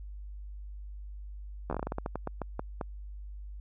slowing click train, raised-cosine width 1 ms, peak -19 dBFS, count 16, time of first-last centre 1.7-2.812 s, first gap 12 ms, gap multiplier 1.23, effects added 50 Hz sine -40 dBFS peak until 3.6 s

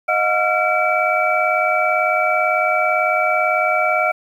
sine tone cluster, 623 / 721 / 1371 / 2300 Hz, D#5 / F#5 / F6 / D7, +2 / -45 / -32 / -37 cents, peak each -20 dBFS, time 0.08-4.12 s, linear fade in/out 10 ms, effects 8-bit

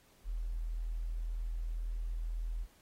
sine tone, 40.94 Hz, E1, 11 cents flat, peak -34 dBFS, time 0.24-2.67 s, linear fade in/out 50 ms, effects pink hiss -66 dBFS RMS until 2.81 s + AAC 48 kbps

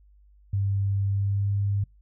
sine tone with pitch glide, 99 to 100.44 Hz, G2 to G2, +18 to +43 cents, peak -22 dBFS, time 0.53-1.84 s, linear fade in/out 5 ms, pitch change +25 cents, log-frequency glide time 1.09-1.48 s, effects noise-tail reverb RT60 0.2 s tail -26 dB re dry + added 50 Hz sine -53 dBFS peak until 2.01 s

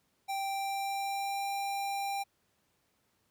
square tone with pitch glide, 784 to 794 Hz, G5 to G5, 0 to +22 cents, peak -33 dBFS, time 0.28-2.24 s, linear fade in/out 20 ms, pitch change +22 cents, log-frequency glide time 0.46-1.48 s, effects pink hiss -74 dBFS RMS until 3.3 s + high-pass 80 Hz 12 dB/octave

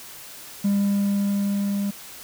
triangle tone with level ramp, 200.7 Hz, G3, 41 cents sharp, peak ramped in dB -15 to -20 dBFS, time 0.64-1.91 s, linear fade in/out 10 ms, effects tanh soft clip ceiling -11 dBFS + white hiss -41 dBFS RMS until 2.23 s

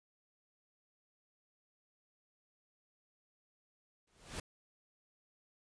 pink noise with exponential growth, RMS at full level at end -39 dBFS, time 4.07-4.4 s, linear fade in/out 5 ms, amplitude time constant 70 ms, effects resampled to 22050 Hz

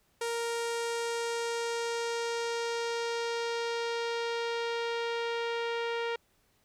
sawtooth tone with low-pass filter sweep, 466.2 Hz, A#4, in tune, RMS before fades -33 dBFS, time 0.21-6.16 s, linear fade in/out 5 ms, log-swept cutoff 9700 to 3000 Hz, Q 1.3, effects pink hiss -70 dBFS RMS until 6.64 s

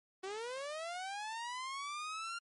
sawtooth linear sweep, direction up, 370 to 1400 Hz, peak -36 dBFS, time 0.23-2.39 s, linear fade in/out 10 ms, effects low-pass 9000 Hz 12 dB/octave + MP3 48 kbps

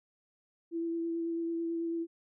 sine tone with vibrato, 333.7 Hz, E4, 21 cents sharp, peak -31 dBFS, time 0.71-2.07 s, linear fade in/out 50 ms, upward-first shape sine, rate 9.1 Hz, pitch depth 13 cents each way, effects none

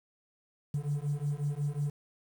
triangle beating tone pair, 142.5 / 148 Hz, C#3 / D3, +48 / +14 cents, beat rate 5.5 Hz, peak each -30 dBFS, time 0.74-1.9 s, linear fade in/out 5 ms, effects tanh soft clip ceiling -24 dBFS + 9-bit

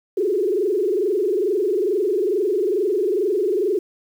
sine tone with frequency modulation, 392 Hz, G4, in tune, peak -17 dBFS, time 0.17-3.79 s, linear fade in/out 5 ms, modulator 22.3 Hz, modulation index 2, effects 8-bit

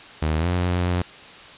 sawtooth tone with pitch glide, 78 to 89.08 Hz, D#2 to F2, +5 to +35 cents, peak -16 dBFS, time 0.22-1.02 s, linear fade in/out 5 ms, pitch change +230 cents, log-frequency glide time 0.38-0.48 s, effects white hiss -42 dBFS RMS until 1.57 s + resampled to 8000 Hz

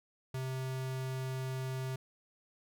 square tone, 130.81 Hz, C3, in tune, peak -36 dBFS, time 0.34-1.96 s, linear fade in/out 5 ms, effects none

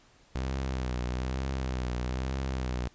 sawtooth tone with vibrato, 63.9 Hz, C2, 40 cents flat, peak -26 dBFS, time 0.35-2.88 s, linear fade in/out 5 ms, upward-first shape triangle, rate 1.1 Hz, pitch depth 85 cents each way, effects pink hiss -61 dBFS RMS until 2.94 s + resampled to 16000 Hz

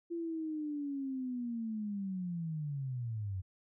sine linear sweep, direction down, 342.5 to 90.4 Hz, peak -35 dBFS, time 0.1-3.42 s, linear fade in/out 20 ms, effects none

